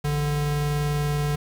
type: tone pair together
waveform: square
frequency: 55.83 / 146.83 Hz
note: A1 / D3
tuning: +26 / 0 cents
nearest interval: octave + perfect fourth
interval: 1674 cents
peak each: -32 / -23 dBFS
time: 0.04-1.36 s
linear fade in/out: 10 ms
effects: 8-bit